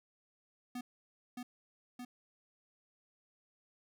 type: tone with echo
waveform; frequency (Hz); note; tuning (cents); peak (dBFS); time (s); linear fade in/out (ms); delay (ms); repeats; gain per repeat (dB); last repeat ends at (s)
square; 246.9; B3; 0; -40; 0.75-0.81; 5; 620; 2; -2; 2.05
effects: none